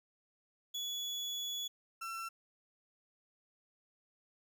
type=tone pair in turn; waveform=35% pulse; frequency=3400 / 1346.6 Hz; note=G#7 / E6; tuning=+40 / +36 cents; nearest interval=octave + major third; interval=1604 cents; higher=first; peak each=-35 / -38 dBFS; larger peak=first; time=0.74-1.68 / 2.01-2.29 s; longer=first; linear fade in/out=10 ms; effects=none